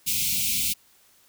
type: band-stop noise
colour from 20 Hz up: white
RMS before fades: -25 dBFS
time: 0.06-0.74 s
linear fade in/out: 20 ms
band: 260 to 2200 Hz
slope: 96 dB/octave
effects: white hiss -59 dBFS RMS until 1.28 s